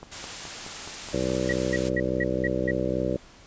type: click train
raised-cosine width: 1 ms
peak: -25 dBFS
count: 8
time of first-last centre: 0.03-1.51 s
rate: 4.73 Hz
type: noise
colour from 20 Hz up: white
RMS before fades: -36 dBFS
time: 0.11-1.9 s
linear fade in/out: 20 ms
type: harmonic tone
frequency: 63.6 Hz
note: C2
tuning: 48 cents flat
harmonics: 1 / 2 / 3 / 4 / 5 / 6 / 7 / 8 / 9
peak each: -36 / -34 / -32 / -36 / -31 / -33 / -35 / -31 / -31 dBFS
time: 1.13-3.17 s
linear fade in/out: 5 ms
type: tone bursts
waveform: sine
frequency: 1916 Hz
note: A#6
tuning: 47 cents sharp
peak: -25 dBFS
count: 6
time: 1.49-2.712 s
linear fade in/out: 5 ms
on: 37 ms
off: 200 ms
effects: pink hiss -51 dBFS RMS until 3.46 s + resampled to 16000 Hz